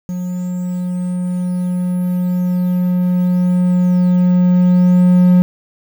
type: tone with level ramp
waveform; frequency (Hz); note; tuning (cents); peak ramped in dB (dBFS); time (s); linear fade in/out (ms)
triangle; 180; F#3; -47; -17 to -4; 0.09-5.42; 0
effects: 7-bit